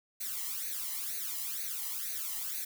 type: noise with flanger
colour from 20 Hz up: blue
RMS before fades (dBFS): -37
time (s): 0.2-2.65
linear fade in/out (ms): 10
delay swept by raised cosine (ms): 0.47 to 1.01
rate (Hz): 2.1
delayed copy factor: +0.95
effects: none